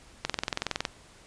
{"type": "click train", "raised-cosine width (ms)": 0.2, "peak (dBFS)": -10, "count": 14, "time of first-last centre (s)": [0.25, 0.852], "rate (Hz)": 21.6, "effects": ["pink hiss -54 dBFS RMS until 1.26 s", "resampled to 22050 Hz"]}